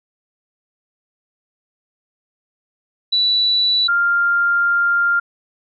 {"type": "tone pair in turn", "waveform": "sine", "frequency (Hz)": [3951, 1396.9], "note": ["B7", "F6"], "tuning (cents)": [0, 0], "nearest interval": "octave + tritone", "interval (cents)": 1800, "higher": "first", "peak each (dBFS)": -13, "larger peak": "neither", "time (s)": [[3.12, 3.88], [3.88, 5.2]], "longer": "second", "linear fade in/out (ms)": 10, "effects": []}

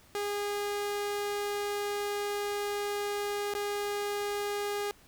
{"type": "tone with dropouts", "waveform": "sawtooth", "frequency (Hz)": 409.4, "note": "G#4", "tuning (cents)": -25, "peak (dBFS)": -27, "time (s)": [0.15, 4.91], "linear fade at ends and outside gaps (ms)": 0, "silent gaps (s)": [3.538, 3.55], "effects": ["pink hiss -59 dBFS RMS until 5.07 s"]}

